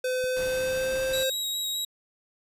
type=tone with pitch glide; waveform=square; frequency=509 to 524.8 Hz; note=C5 to C5; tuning=-48 to +5 cents; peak=-26 dBFS; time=0.04-1.3 s; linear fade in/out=5 ms; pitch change=+53 cents; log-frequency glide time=0.27-1.02 s
type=click; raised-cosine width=5 ms; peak=-33 dBFS; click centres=0.241 s
type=noise; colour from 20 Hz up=pink; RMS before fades=-40 dBFS; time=0.36-1.24 s; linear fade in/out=10 ms
type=tone with vibrato; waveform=sawtooth; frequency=3823 Hz; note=A#7; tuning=43 cents sharp; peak=-25 dBFS; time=1.13-1.85 s; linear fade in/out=5 ms; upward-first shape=square; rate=4.9 Hz; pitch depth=10 cents each way
effects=resampled to 32000 Hz